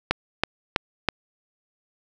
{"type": "click train", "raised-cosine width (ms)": 0.3, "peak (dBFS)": -3, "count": 4, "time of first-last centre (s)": [0.11, 1.087], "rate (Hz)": 3.07, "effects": []}